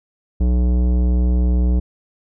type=tone with tanh clipping; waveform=sine; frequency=61.1 Hz; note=B1; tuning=18 cents flat; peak=-15 dBFS; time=0.4-1.8 s; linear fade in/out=10 ms; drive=15 dB; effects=none